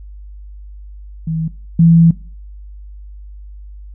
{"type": "tone pair in turn", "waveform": "sine", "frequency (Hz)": [160.9, 166.29], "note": ["E3", "E3"], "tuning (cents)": [-42, 15], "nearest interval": "minor second", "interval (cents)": 57, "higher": "second", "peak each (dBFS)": [-16, -5], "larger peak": "second", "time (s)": [[1.27, 1.48], [1.79, 2.11]], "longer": "second", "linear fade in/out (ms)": 5, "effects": ["noise-tail reverb RT60 0.4 s tail -19 dB re dry", "added 50 Hz sine -31 dBFS peak until 3.94 s"]}